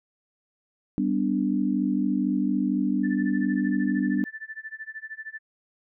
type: chord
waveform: sine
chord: G major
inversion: none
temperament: equal with one note detuned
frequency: 196 / 249.5 / 293.7 Hz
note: G3 / B3 / D4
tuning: 0 / +18 / 0 cents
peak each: -26 dBFS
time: 0.98-4.24 s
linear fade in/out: 0 ms
type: tone with tremolo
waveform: sine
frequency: 1761 Hz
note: A6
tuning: 1 cent sharp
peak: -32 dBFS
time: 3.03-5.39 s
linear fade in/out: 20 ms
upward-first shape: sine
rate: 13 Hz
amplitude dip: 95%
effects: none